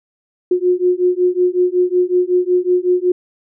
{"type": "beating tone pair", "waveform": "sine", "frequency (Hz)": [358, 363.4], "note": ["F4", "F#4"], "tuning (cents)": [43, -31], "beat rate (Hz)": 5.4, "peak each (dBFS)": -15, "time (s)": [0.51, 3.12], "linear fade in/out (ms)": 5, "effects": []}